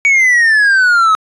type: exponential sweep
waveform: triangle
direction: down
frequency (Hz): 2265 to 1268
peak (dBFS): -5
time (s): 0.05-1.15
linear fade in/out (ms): 0
effects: resampled to 22050 Hz